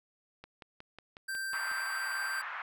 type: click train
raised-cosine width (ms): 0.3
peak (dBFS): -31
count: 8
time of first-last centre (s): 0.44-1.715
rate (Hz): 5.49
type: tone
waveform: square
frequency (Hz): 1568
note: G6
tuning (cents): 0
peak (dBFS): -35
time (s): 1.28-2.42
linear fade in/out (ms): 10
type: band-pass noise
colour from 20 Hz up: white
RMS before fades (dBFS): -40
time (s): 1.53-2.62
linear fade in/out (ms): 2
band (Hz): 1000 to 1700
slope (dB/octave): 24
effects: none